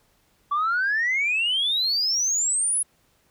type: exponential sweep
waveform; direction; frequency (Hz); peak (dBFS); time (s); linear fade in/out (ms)
sine; up; 1136 to 10690; -19; 0.51-2.83; 10
effects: tanh soft clip ceiling -17 dBFS + pink hiss -64 dBFS RMS until 3.3 s